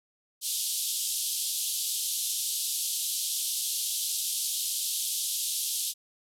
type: band-pass noise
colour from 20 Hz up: white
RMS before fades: -31 dBFS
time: 0.41-5.94 s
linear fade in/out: 50 ms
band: 3100 to 13000 Hz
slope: 48 dB/octave
effects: none